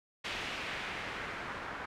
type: noise with low-pass filter sweep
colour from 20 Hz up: white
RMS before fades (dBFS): -40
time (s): 0.24-1.86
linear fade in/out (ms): 10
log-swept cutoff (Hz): 2900 to 1400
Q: 1.4
effects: none